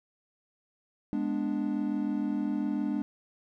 triangle chord, G# diminished, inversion none, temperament equal, 207.7 / 246.9 / 293.7 Hz, G#3 / B3 / D4, 0 / 0 / 0 cents, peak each -30 / -32 / -29 dBFS, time 1.13-3.02 s, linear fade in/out 0 ms, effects none

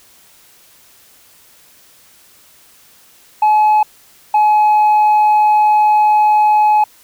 sine tone pair in turn, 852 / 847.7 Hz, G#5 / G#5, +44 / +35 cents, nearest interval unison, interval 9 cents, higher first, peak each -5 dBFS, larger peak neither, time 3.42-3.83 / 4.34-6.84 s, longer second, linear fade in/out 5 ms, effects tanh soft clip ceiling -7 dBFS + white hiss -47 dBFS RMS until 7.03 s

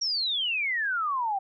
sine exponential sweep, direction down, 5700 to 757 Hz, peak -25 dBFS, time 0.01-1.39 s, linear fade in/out 10 ms, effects none

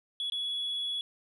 sine tone with dropouts, 3379 Hz, G#7, 29 cents sharp, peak -29 dBFS, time 0.2-1.01 s, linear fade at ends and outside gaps 1 ms, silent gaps 0.3-0.321 s, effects tanh soft clip ceiling -28 dBFS

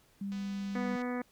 sine tone, 198.3 Hz, G3, 20 cents sharp, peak -34 dBFS, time 0.21-0.96 s, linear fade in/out 5 ms
click train, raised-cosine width 0.2 ms, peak -35 dBFS, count 175, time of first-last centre 0.32-1.019 s, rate 249 Hz
harmonic tone, 246.9 Hz, B3, in tune, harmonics 1 / 2 / 3 / 4 / 5 / 6 / 7 / 8 / 9, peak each -34 / -39 / -44 / -47 / -46 / -51 / -47 / -50 / -50 dBFS, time 0.75-1.22 s, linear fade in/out 5 ms
effects pink hiss -66 dBFS RMS until 1.31 s

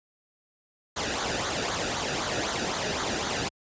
pink noise with flanger, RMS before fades -29 dBFS, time 0.96-3.49 s, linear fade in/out 10 ms, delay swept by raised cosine 0.37 to 0.96 ms, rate 3.9 Hz, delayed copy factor -0.6, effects high-pass 60 Hz 12 dB/octave + resampled to 16000 Hz

